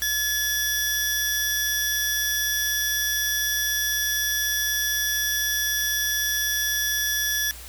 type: tone pair together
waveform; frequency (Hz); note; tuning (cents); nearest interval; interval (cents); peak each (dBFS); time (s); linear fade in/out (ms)
25% pulse; 1712 / 5752; A6 / F#8; -48 / -50; octave + major sixth; 2098; -21; 0.02-7.51; 0
effects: added 60 Hz sine -42 dBFS peak until 7.68 s + white hiss -42 dBFS RMS until 7.68 s